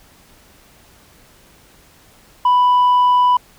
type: tone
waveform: sine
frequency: 990 Hz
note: B5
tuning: 4 cents sharp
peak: -7 dBFS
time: 2.45-3.37 s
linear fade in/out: 5 ms
effects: tanh soft clip ceiling -9 dBFS + pink hiss -49 dBFS RMS until 3.58 s